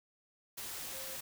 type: tone in noise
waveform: sine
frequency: 531 Hz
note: C5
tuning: 25 cents sharp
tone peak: -50 dBFS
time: 0.93-1.16 s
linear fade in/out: 10 ms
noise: white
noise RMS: -43 dBFS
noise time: 0.57-1.21 s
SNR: -10 dB
effects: none